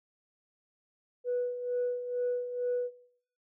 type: tone with tremolo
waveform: sine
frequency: 491.5 Hz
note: B4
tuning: 8 cents flat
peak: -26 dBFS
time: 1.24-2.91 s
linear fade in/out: 50 ms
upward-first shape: sine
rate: 2.2 Hz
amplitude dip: 70%
effects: noise-tail reverb RT60 0.7 s tail -21 dB re dry + tanh soft clip ceiling -24 dBFS